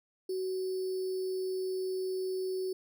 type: tone with sample-and-hold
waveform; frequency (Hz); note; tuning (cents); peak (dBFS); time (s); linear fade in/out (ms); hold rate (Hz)
sine; 374.8; F#4; +22; -31; 0.29-2.73; 5; 4900
effects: none